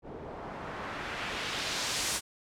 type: noise with low-pass filter sweep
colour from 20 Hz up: white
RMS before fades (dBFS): -36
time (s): 0.02-2.21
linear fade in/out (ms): 50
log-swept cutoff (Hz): 460 to 9000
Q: 0.98
effects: none